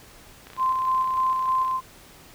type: click train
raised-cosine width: 0.3 ms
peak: -27 dBFS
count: 40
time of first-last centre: 0.47-1.712 s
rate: 31.4 Hz
type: tone with tremolo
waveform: sine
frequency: 1040 Hz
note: C6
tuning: 11 cents flat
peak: -19 dBFS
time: 0.57-1.81 s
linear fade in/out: 50 ms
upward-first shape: square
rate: 3.3 Hz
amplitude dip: 30%
effects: pink hiss -49 dBFS RMS until 2.34 s